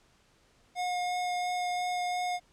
square tone with vibrato, 719 Hz, F#5, 50 cents flat, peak -30 dBFS, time 0.75-2.4 s, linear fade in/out 50 ms, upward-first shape sine, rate 2.9 Hz, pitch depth 8 cents each way, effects pink hiss -65 dBFS RMS until 2.52 s + low-pass 8000 Hz 12 dB/octave

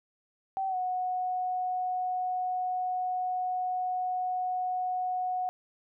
sine tone with pitch glide, 770 to 734 Hz, G5 to F#5, -31 to -14 cents, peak -28 dBFS, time 0.57-5.49 s, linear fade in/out 0 ms, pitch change -83 cents, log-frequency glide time 0.68-0.76 s, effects none

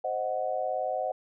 sine chord, C diminished, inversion none, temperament equal, 523.3 / 622.3 / 740 Hz, C5 / Eb5 / Gb5, 0 / 0 / 0 cents, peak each -33 / -32 / -31 dBFS, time 0.04-1.12 s, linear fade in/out 5 ms, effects none

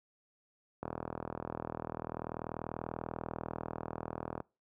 click train, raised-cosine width 1 ms, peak -23 dBFS, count 145, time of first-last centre 0.83-4.403 s, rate 40.3 Hz, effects noise-tail reverb RT60 0.3 s tail -25 dB re dry + high-pass 80 Hz 12 dB/octave

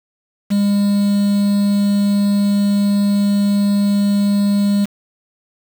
triangle tone with quantisation, 202.3 Hz, G#3, 45 cents flat, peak -10 dBFS, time 0.5-4.86 s, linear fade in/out 20 ms, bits 5, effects none

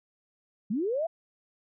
sine linear sweep, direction up, 183.6 to 687 Hz, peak -26 dBFS, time 0.7-1.07 s, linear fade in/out 10 ms, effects none

